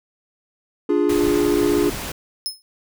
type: chord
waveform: triangle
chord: D diminished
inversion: none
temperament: equal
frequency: 293.7 / 349.2 / 415.3 Hz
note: D4 / F4 / Ab4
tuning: 0 / 0 / 0 cents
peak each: -18 dBFS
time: 0.89-1.9 s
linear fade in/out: 5 ms
type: noise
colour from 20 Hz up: pink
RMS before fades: -29 dBFS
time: 1.09-2.12 s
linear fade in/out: 5 ms
type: tone with exponential decay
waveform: sawtooth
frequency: 5180 Hz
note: E8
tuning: 31 cents flat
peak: -17 dBFS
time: 2.46-2.62 s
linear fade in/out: 0 ms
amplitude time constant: 34 ms
effects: none